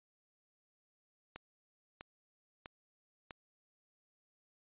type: click train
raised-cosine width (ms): 0.3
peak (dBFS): -29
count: 4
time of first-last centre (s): 1.36-3.308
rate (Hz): 1.54
effects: resampled to 8000 Hz